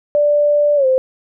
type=tone with pitch glide; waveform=sine; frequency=587.3 to 520.2 Hz; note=D5 to C5; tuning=0 to -10 cents; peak=-10 dBFS; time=0.15-0.98 s; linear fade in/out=0 ms; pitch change=-210 cents; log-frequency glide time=0.76-0.86 s; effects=none